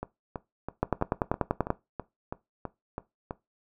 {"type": "two click trains", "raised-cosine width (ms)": 1, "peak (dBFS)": [-10, -19], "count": [10, 11], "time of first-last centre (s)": [[0.83, 1.704], [0.03, 3.309]], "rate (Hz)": [10.3, 3.05], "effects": ["noise-tail reverb RT60 0.2 s tail -18 dB re dry"]}